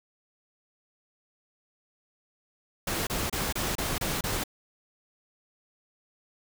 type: noise bursts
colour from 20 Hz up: pink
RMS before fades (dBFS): -30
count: 7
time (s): 2.87-4.438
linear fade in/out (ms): 5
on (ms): 200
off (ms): 28
effects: none